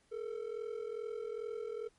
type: ring-modulated tone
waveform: triangle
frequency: 446.7 Hz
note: A4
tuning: 26 cents sharp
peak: -33 dBFS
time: 0.11-1.89 s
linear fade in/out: 20 ms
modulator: 21.2 Hz
effects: pink hiss -71 dBFS RMS until 1.98 s + MP3 48 kbps